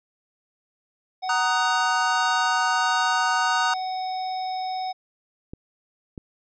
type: harmonic tone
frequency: 747 Hz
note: F#5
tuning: 16 cents sharp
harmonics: 1 / 3 / 5 / 7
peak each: -26 / -44 / -42 / -40 dBFS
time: 1.22-4.93 s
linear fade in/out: 20 ms
type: chord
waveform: square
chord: D# minor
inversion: second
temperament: just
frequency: 933.4 / 1244.5 / 1493.4 Hz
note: A#5 / D#6 / F#6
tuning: +2 / 0 / +16 cents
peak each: -26 dBFS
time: 1.29-3.74 s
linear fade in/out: 5 ms
type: clicks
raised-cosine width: 3 ms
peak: -23 dBFS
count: 2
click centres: 5.535 / 6.178 s
effects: resampled to 16000 Hz